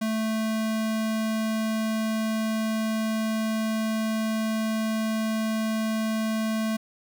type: tone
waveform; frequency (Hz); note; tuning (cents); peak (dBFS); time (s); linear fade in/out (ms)
square; 220; A3; 0; -25; 0.01-6.77; 10
effects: none